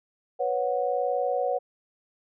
sine chord, B suspended second, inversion none, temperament equal with one note detuned, 493.9 / 554.4 / 735.7 Hz, B4 / C#5 / F#5, 0 / 0 / -10 cents, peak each -28 dBFS, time 0.39-1.59 s, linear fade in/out 20 ms, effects none

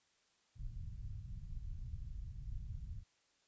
pink low-pass noise, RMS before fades -45 dBFS, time 0.55-3.04 s, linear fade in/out 50 ms, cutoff 120 Hz, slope 24 dB/octave, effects white hiss -75 dBFS RMS until 3.47 s + resampled to 16000 Hz

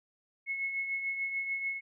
sine tone with tremolo, 2185 Hz, C#7, 26 cents flat, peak -29 dBFS, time 0.46-1.81 s, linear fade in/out 50 ms, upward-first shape triangle, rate 6.8 Hz, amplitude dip 55%, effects none

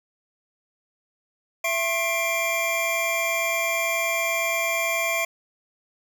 square tone cluster, 668 / 1074 / 2113 / 2365 Hz, E5 / C6 / C7 / D7, +23 / +45 / +16 / +12 cents, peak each -28 / -32 / -32 / -26 dBFS, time 1.64-5.25 s, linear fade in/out 5 ms, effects none

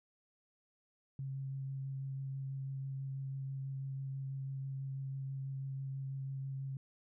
sine tone with vibrato, 135.3 Hz, C#3, 42 cents flat, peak -38 dBFS, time 1.19-6.77 s, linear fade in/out 2 ms, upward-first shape sine, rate 6.1 Hz, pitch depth 11 cents each way, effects none

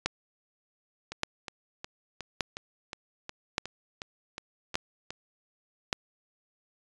two click trains, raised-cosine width 0.2 ms, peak -9 / -20 dBFS, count 6 / 12, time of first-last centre 0.06-5.929 / 1.12-5.106 s, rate 0.852 / 2.76 Hz, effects resampled to 22050 Hz

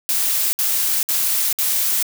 blue noise bursts, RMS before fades -19 dBFS, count 4, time 0.09-2.027 s, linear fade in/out 0 ms, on 440 ms, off 59 ms, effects none

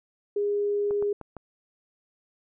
sine tone, 409.5 Hz, G#4, 24 cents flat, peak -23 dBFS, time 0.36-1.13 s, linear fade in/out 5 ms
clicks, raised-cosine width 1 ms, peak -25 dBFS, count 4, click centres 0.909 / 1.025 / 1.213 / 1.367 s
effects none

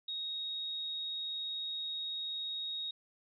sine tone, 3759 Hz, A#7, 14 cents sharp, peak -36 dBFS, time 0.08-2.91 s, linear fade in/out 5 ms, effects none

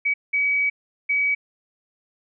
sine tone bursts at uneven times, 2273 Hz, C#7, 43 cents sharp, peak -18 dBFS, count 3, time 0.05-0.14 / 0.33-0.7 / 1.09-1.35 s, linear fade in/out 10 ms, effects none

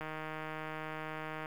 click train, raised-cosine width 0.5 ms, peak -26 dBFS, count 227, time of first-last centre 0.01-1.459 s, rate 156 Hz, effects 9-bit

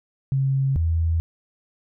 sine tone pair in turn, 135.2 / 82.27 Hz, C#3 / E2, -43 / -3 cents, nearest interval major sixth, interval 860 cents, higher first, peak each -18 dBFS, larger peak neither, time 0.32-0.76 / 0.76-1.2 s, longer neither, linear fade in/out 0 ms, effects none

